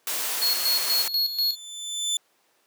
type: noise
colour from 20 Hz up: white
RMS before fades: -28 dBFS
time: 0.07-1.08 s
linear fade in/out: 2 ms
type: tone with tremolo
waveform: square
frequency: 4327 Hz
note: C#8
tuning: 43 cents flat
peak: -21 dBFS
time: 0.41-1.56 s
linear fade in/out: 20 ms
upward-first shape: square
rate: 4.1 Hz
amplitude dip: 65%
type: tone with exponential growth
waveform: 25% pulse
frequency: 3520 Hz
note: A7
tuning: in tune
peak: -18 dBFS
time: 0.92-2.17 s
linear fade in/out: 2 ms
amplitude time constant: 270 ms
effects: pink hiss -65 dBFS RMS until 2.66 s + high-pass 400 Hz 12 dB/octave